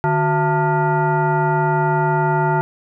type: tone with frequency modulation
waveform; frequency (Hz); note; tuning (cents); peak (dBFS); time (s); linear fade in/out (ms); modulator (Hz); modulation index
sine; 370; F#4; 0; -14; 0.04-2.61; 0; 521; 1.7
effects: none